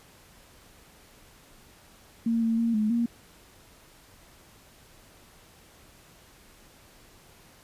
sine tone with pitch steps, 229.7 / 226.9 / 231 / 213.9 / 234.9 Hz, A#3 / A#3 / A#3 / A3 / A#3, -25 / -47 / -16 / -49 / +13 cents, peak -22 dBFS, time 2.26-3.06 s, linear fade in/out 5 ms, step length 160 ms, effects pink hiss -55 dBFS RMS until 7.63 s + resampled to 32000 Hz

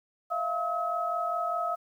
sine tone cluster, 650 / 695 / 1282 Hz, E5 / F5 / E6, -24 / -9 / -49 cents, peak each -36 / -31 / -30 dBFS, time 0.3-1.76 s, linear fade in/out 20 ms, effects 10-bit

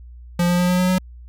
square tone with pitch steps, 174.61 / 176.54 / 178.49 / 180.45 / 182.45 / 184.46 Hz, F3 / F3 / F3 / F#3 / F#3 / F#3, 0 / +19 / +38 / -43 / -24 / -5 cents, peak -16 dBFS, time 0.39-0.984 s, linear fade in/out 5 ms, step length 99 ms, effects added 60 Hz sine -37 dBFS peak until 1.28 s

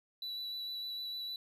triangle tone with vibrato, 3951 Hz, B7, in tune, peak -37 dBFS, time 0.22-1.36 s, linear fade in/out 2 ms, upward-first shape square, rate 6.6 Hz, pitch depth 9 cents each way, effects 13-bit

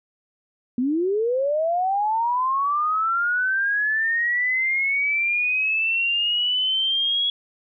sine linear sweep, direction up, 236.8 to 3350 Hz, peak -19 dBFS, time 0.78-7.3 s, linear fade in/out 2 ms, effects none

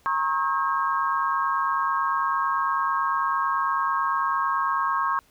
sine tone cluster, 937 / 1086 / 1279 / 1606 Hz, A#5 / C#6 / D#6 / G6, +9 / -36 / +47 / +41 cents, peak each -30 / -23 / -30 / -31 dBFS, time 0.06-5.19 s, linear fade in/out 0 ms, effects pink hiss -60 dBFS RMS until 5.3 s

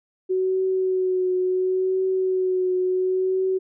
sine tone with vibrato, 372.2 Hz, F#4, 10 cents sharp, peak -19 dBFS, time 0.29-3.59 s, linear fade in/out 20 ms, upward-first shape triangle, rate 0.71 Hz, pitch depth 26 cents each way, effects none

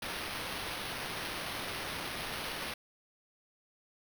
violet noise with sample-and-hold, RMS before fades -39 dBFS, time 0.02-2.74 s, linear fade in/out 5 ms, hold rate 7350 Hz, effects none

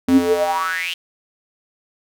square tone with high-pass filter sweep, 86.8 Hz, F2, 10 cents flat, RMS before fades -18 dBFS, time 0.08-0.94 s, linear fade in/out 5 ms, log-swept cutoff 210 to 3100 Hz, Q 9, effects none

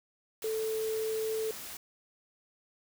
sine tone in noise, 440 Hz, A4, in tune, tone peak -30 dBFS, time 0.44-1.51 s, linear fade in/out 2 ms, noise white, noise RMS -43 dBFS, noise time 0.42-1.77 s, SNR +10 dB, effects none

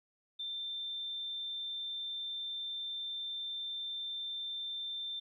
sine tone, 3570 Hz, A7, 24 cents sharp, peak -37 dBFS, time 0.39-5.2 s, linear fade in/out 10 ms, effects 13-bit

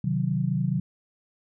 sine chord, C diminished, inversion none, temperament equal, 130.81 / 155.56 / 185 Hz, C3 / Eb3 / Gb3, 0 / 0 / 0 cents, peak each -27 dBFS, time 0.04-0.8 s, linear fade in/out 5 ms, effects none

